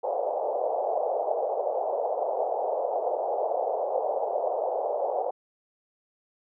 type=band-pass noise; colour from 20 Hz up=pink; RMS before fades=-28 dBFS; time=0.03-5.31 s; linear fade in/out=10 ms; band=480 to 790 Hz; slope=48 dB/octave; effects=none